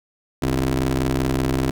20% pulse ring-modulated tone, 65.2 Hz, C2, 5 cents flat, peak -11 dBFS, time 0.42-1.71 s, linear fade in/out 5 ms, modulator 206 Hz, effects none

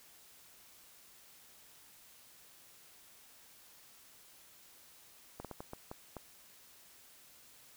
slowing click train, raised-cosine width 1 ms, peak -29 dBFS, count 7, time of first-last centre 5.4-6.167 s, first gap 47 ms, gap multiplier 1.4, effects white hiss -60 dBFS RMS until 7.76 s

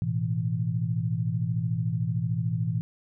sine chord, A suspended second, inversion none, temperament equal, 110 / 123.47 / 164.81 Hz, A2 / B2 / E3, 0 / 0 / 0 cents, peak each -29 dBFS, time 0.02-2.81 s, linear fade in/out 0 ms, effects none

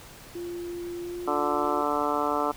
sine tone with pitch glide, 347.3 to 356.7 Hz, F4 to F4, -10 to +37 cents, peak -32 dBFS, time 0.35-1.82 s, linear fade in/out 5 ms, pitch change +47 cents, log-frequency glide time 1.01-1.39 s
harmonic tone, 146.83 Hz, D3, in tune, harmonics 2 / 3 / 4 / 5 / 6 / 7 / 8 / 9, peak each -32 / -32 / -32 / -32 / -32 / -32 / -32 / -32 dBFS, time 1.27-2.52 s, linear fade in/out 10 ms
effects pink hiss -47 dBFS RMS until 2.56 s

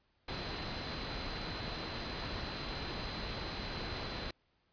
sine tone in noise, 4072 Hz, C8, 48 cents flat, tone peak -48 dBFS, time 0.28-4.31 s, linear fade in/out 5 ms, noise pink, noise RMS -40 dBFS, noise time 0.28-4.31 s, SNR -11 dB, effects pink hiss -75 dBFS RMS until 4.72 s + resampled to 11025 Hz

